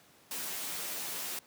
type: noise with comb filter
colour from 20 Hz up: white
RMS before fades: -38 dBFS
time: 0.31-1.39 s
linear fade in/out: 2 ms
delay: 11 ms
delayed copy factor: +0.75
effects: pink hiss -61 dBFS RMS until 1.46 s + high-pass 150 Hz 12 dB/octave